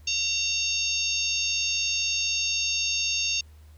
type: harmonic tone with a mistuned harmonic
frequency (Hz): 916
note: A#5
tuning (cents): -31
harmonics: 3 / 4 / 5 / 6 / 7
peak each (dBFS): -28 / -32 / -32 / -32 / -30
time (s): 0.07-3.41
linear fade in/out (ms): 5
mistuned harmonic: 6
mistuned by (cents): -15
effects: added 76 Hz sine -47 dBFS peak until 3.77 s + pink hiss -62 dBFS RMS until 3.77 s